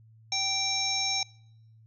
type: harmonic tone with a mistuned harmonic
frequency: 780 Hz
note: G5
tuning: 9 cents flat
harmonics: 1 / 3 / 5 / 7 / 8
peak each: -36 / -34 / -32 / -30 / -34 dBFS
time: 0.32-1.23 s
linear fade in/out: 2 ms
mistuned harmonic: 8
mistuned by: +48 cents
effects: noise-tail reverb RT60 0.8 s tail -26 dB re dry + added 111 Hz sine -53 dBFS peak until 1.86 s